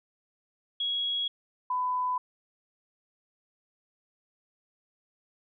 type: tone pair in turn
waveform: sine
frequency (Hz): 3322 / 1001.1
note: G#7 / B5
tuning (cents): 0 / +23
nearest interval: octave + major sixth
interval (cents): 2077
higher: first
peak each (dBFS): -27 / -26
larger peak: second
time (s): 0.8-1.28 / 1.7-2.18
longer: neither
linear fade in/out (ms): 5
effects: none